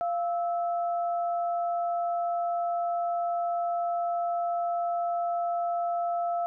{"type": "tone pair together", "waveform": "sine", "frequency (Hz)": [692.9, 1308], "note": ["F5", "E6"], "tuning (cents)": [-14, -14], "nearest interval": "major seventh", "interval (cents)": 1100, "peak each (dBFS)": [-26, -38], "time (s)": [0.01, 6.46], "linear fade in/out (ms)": 0, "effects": []}